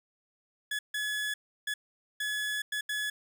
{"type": "tone bursts at uneven times", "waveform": "30% pulse", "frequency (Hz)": 1701, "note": "G#6", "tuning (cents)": 41, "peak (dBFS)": -28, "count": 6, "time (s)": [[0.71, 0.79], [0.94, 1.34], [1.67, 1.74], [2.2, 2.62], [2.72, 2.81], [2.89, 3.1]], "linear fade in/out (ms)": 5, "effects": []}